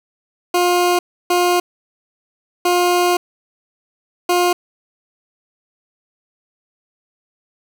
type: tone bursts at uneven times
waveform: 20% pulse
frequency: 354.7 Hz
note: F4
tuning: 27 cents sharp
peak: -8 dBFS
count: 4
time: 0.54-0.99 / 1.3-1.6 / 2.65-3.17 / 4.29-4.53 s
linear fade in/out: 5 ms
effects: none